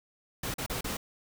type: noise with dropouts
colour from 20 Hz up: pink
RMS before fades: -34 dBFS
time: 0.43-0.97 s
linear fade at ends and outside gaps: 5 ms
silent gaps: 0.541-0.582 / 0.663-0.697 / 0.81-0.843 s
effects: none